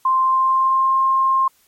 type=tone with pitch glide; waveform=sine; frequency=1046.5 to 1062.3 Hz; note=C6 to C6; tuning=0 to +26 cents; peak=-13 dBFS; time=0.05-1.48 s; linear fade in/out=5 ms; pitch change=+26 cents; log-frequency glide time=0.23-0.98 s; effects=white hiss -58 dBFS RMS until 1.67 s + MP3 64 kbps